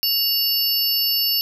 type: tone cluster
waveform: sine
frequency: 2850 / 4554 / 5270 / 11870 Hz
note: F7 / C#8 / E8 / F#9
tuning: +34 / +46 / -1 / +4 cents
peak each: -27 / -23 / -21 / -23 dBFS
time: 0.03-1.41 s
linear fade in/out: 0 ms
effects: none